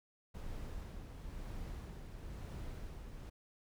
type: noise with tremolo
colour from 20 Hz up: brown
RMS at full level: -44 dBFS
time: 0.34-3.3 s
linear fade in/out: 10 ms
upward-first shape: sine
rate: 1 Hz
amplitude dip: 40%
effects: none